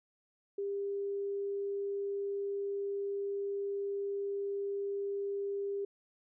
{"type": "tone", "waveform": "sine", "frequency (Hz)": 399.7, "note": "G4", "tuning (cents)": 34, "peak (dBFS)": -33, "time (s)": [0.58, 5.85], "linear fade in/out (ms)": 5, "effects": []}